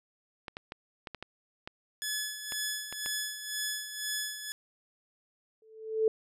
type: clicks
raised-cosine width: 0.3 ms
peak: -23 dBFS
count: 10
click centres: 0.482 / 0.569 / 0.721 / 1.072 / 1.147 / 1.226 / 1.675 / 2.522 / 2.926 / 3.061 s
type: tone with tremolo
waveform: 10% pulse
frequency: 1710 Hz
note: A6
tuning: 50 cents flat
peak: -22 dBFS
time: 2.02-4.52 s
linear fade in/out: 0 ms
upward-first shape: sine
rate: 2 Hz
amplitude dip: 65%
type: tone with exponential growth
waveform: sine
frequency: 440 Hz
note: A4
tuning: in tune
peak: -20 dBFS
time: 5.62-6.08 s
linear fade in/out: 2 ms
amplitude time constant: 100 ms
effects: none